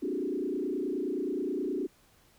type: tone with frequency modulation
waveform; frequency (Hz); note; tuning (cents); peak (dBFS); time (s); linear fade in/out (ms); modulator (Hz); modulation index
sine; 330; E4; +2; -29; 0.02-1.87; 10; 29.5; 2.5
effects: pink hiss -63 dBFS RMS until 2.38 s